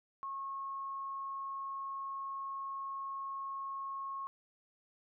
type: tone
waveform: sine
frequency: 1090 Hz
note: C#6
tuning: 29 cents flat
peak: -38 dBFS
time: 0.23-4.27 s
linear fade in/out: 0 ms
effects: none